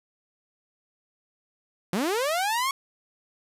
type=linear sweep; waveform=sawtooth; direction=up; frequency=164.81 to 1118 Hz; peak=-20 dBFS; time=1.93-2.71 s; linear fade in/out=2 ms; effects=resampled to 32000 Hz + 9-bit